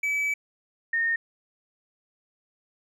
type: tone pair in turn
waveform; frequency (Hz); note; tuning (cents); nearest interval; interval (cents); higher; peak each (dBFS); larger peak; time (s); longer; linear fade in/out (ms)
triangle / sine; 2294 / 1836.6; D7 / A#6; -41 / -26; major third; 385; first; -22; neither; 0.03-0.34 / 0.93-1.16; first; 5
effects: none